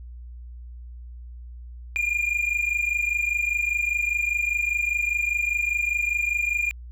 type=tone pair together; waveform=triangle; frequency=2402 / 2427 Hz; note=D7 / D#7; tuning=+38 / -44 cents; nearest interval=unison; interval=18 cents; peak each=-22 dBFS; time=1.96-6.71 s; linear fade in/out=0 ms; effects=tanh soft clip ceiling -17 dBFS + added 60 Hz sine -37 dBFS peak until 6.91 s